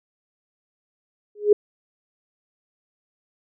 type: tone with exponential growth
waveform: sine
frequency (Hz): 415.7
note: G#4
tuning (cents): +2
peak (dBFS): -7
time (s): 1.35-1.53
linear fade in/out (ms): 5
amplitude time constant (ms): 37
effects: none